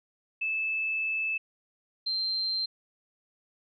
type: tone pair in turn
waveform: sine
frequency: 2621 / 4144 Hz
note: E7 / C8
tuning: -11 / -17 cents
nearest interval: minor sixth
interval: 794 cents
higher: second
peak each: -27 dBFS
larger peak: neither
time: 0.41-1.38 / 2.06-2.66 s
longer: first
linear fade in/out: 10 ms
effects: none